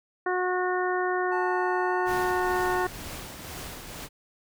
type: harmonic tone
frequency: 364.6 Hz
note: F#4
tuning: 25 cents flat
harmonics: 1 / 2 / 3 / 4 / 5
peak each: -27 / -30 / -32 / -33 / -34 dBFS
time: 0.26-2.87 s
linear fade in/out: 5 ms
type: tone with pitch glide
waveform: triangle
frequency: 879 to 887.7 Hz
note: A5 to A5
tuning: -2 to +15 cents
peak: -30 dBFS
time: 1.31-2.86 s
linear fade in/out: 20 ms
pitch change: +17 cents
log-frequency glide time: 1.87-1.93 s
type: noise with tremolo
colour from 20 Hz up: pink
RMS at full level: -37 dBFS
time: 2.05-4.09 s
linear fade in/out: 50 ms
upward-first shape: triangle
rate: 2.1 Hz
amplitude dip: 45%
effects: none